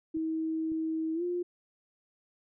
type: tone with pitch glide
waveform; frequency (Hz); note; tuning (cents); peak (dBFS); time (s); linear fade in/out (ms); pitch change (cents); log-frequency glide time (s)
sine; 320 to 353; D#4 to F4; +49 to +19; -29; 0.14-1.43; 10; +170; 1.14-1.23
type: clicks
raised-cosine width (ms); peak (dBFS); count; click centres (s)
3; -37; 2; 0.169 / 0.719
effects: none